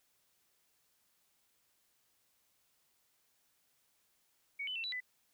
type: tone with pitch steps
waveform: sine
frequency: 2237 / 3012 / 2687 / 3949 / 2000 Hz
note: C#7 / F#7 / E7 / B7 / B6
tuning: +15 / +30 / +33 / -1 / +21 cents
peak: -37 dBFS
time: 4.59-5.005 s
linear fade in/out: 10 ms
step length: 83 ms
effects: white hiss -75 dBFS RMS until 5.33 s